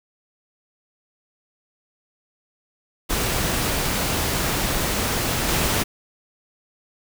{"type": "noise with level steps", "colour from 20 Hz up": "pink", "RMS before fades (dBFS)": [-23, -21], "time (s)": [3.09, 5.84], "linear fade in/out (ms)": 20, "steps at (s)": 5.48, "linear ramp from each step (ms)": 5, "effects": []}